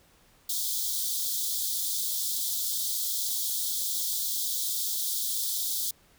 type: high-pass noise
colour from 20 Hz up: white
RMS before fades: -30 dBFS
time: 0.49-5.91 s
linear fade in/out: 5 ms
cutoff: 3300 Hz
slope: 96 dB/octave
effects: pink hiss -61 dBFS RMS until 6.18 s